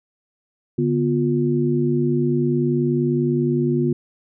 sine tone cluster, 144.1 / 243.7 / 354 Hz, D3 / B3 / F4, -33 / -23 / +23 cents, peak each -21 dBFS, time 0.78-3.93 s, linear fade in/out 5 ms, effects none

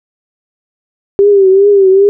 sine tone with vibrato, 393.3 Hz, G4, 6 cents sharp, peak -3 dBFS, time 1.19-2.09 s, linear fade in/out 0 ms, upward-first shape triangle, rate 2.5 Hz, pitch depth 86 cents each way, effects none

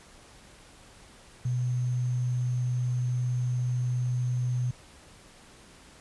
sine tone with sample-and-hold, 123.7 Hz, B2, 3 cents sharp, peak -25 dBFS, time 1.45-4.71 s, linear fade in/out 5 ms, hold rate 6300 Hz, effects pink hiss -53 dBFS RMS until 6 s + resampled to 24000 Hz

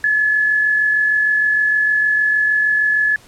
sine tone with amplitude modulation, 1712 Hz, A6, 48 cents flat, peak -11 dBFS, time 0.04-3.16 s, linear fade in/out 2 ms, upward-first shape sine, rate 46.5 Hz, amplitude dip 35%, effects pink hiss -46 dBFS RMS until 3.27 s + low-pass 11000 Hz 12 dB/octave

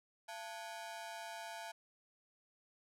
sawtooth ring-modulated tone, 784 Hz, G5, in tune, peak -38 dBFS, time 0.28-1.72 s, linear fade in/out 10 ms, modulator 102 Hz, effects low-pass 12000 Hz 12 dB/octave

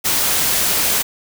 white noise, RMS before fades -17 dBFS, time 0.04-1.03 s, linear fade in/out 20 ms, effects none

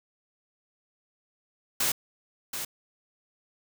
white noise with echo, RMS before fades -26 dBFS, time 1.8-1.92 s, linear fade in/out 5 ms, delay 730 ms, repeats 1, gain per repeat -8 dB, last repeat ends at 2.65 s, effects none

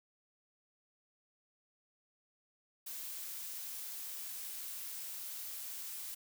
blue noise, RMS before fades -44 dBFS, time 2.86-6.15 s, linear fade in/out 10 ms, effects none

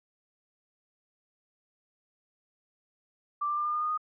sine tone with pitch steps, 1174.7 / 1184.9 / 1195.2 / 1205.6 / 1216.1 / 1226.7 / 1237.4 Hz, D6 / D6 / D6 / D6 / D#6 / D#6 / D#6, 0 / +15 / +30 / +45 / -40 / -25 / -10 cents, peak -27 dBFS, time 3.41-3.977 s, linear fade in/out 10 ms, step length 81 ms, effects none

